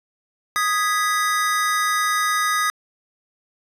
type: chord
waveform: square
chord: G# minor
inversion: second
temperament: equal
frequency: 1244.5 / 1661.2 / 1975.5 Hz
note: D#6 / G#6 / B6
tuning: 0 / 0 / 0 cents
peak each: -21 / -26 / -26 dBFS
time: 0.56-2.7 s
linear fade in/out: 0 ms
effects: resampled to 32000 Hz + 9-bit